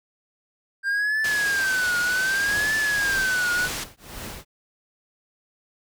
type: tone with vibrato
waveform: triangle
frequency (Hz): 1585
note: G6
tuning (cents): +19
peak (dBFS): -19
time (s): 0.83-3.69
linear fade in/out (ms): 50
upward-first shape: triangle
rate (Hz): 0.65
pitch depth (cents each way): 180
type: low-pass noise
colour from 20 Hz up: white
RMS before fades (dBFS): -32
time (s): 1.24-3.84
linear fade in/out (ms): 5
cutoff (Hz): 7200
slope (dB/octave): 12
type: noise with tremolo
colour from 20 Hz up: pink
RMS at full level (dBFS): -34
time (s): 2.44-4.45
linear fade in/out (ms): 50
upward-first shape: triangle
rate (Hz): 1.8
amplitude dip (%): 100
effects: none